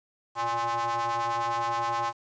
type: ring-modulated tone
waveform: square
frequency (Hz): 118.1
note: A#2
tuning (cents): +23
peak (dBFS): -24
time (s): 0.35-2.13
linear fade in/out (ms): 50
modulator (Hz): 940
effects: resampled to 16000 Hz + 9-bit